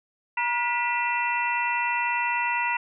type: tone cluster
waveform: sine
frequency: 956 / 1434 / 1969 / 2398 / 2695 Hz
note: A#5 / F6 / B6 / D7 / E7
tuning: +43 / +45 / -6 / +36 / +38 cents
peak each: -26 / -34 / -29 / -35 / -29 dBFS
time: 0.37-2.77 s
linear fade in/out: 5 ms
effects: none